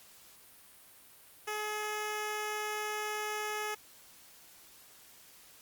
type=tone; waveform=10% pulse; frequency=423.8 Hz; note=G#4; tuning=35 cents sharp; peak=-26 dBFS; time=1.47-3.75 s; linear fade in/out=10 ms; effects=white hiss -57 dBFS RMS until 5.61 s + Opus 48 kbps